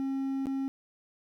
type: tone with dropouts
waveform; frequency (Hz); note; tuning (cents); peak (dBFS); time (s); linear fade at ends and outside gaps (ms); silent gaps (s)
triangle; 270; C#4; -45; -27; 0-0.68; 0; 0.457-0.469
effects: 11-bit